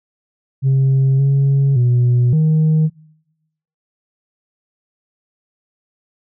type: tone with pitch steps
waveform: sine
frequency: 134.3 / 137.9 / 122.5 / 156.5 Hz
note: C3 / C#3 / B2 / D#3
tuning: +46 / -9 / -14 / +10 cents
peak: -8 dBFS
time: 0.62-2.9 s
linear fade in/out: 50 ms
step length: 570 ms
effects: noise-tail reverb RT60 0.9 s tail -25 dB re dry + tanh soft clip ceiling -9 dBFS